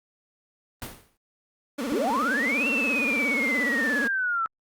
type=noise with exponential decay; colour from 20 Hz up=pink; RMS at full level=-32 dBFS; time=0.82-1.17 s; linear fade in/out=1 ms; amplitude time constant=74 ms
type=tone with vibrato; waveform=30% pulse; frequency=256.7 Hz; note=C4; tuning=33 cents flat; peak=-25 dBFS; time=1.78-4.08 s; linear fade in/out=10 ms; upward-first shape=sine; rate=17 Hz; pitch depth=240 cents each way
type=linear two-way sweep; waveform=sine; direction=up then down; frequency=256.3 to 2743 to 1309 Hz; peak=-23 dBFS; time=1.92-4.46 s; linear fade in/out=0 ms; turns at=2.68 s
effects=Opus 32 kbps